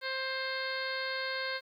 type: harmonic tone with a mistuned harmonic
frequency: 527 Hz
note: C5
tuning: 12 cents sharp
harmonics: 1 / 2 / 3 / 4 / 5 / 6 / 7 / 8 / 9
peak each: -39 / -42 / -37 / -40 / -48 / -49 / -45 / -41 / -49 dBFS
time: 0.01-1.61 s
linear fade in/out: 50 ms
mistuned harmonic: 8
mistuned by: +23 cents
effects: 11-bit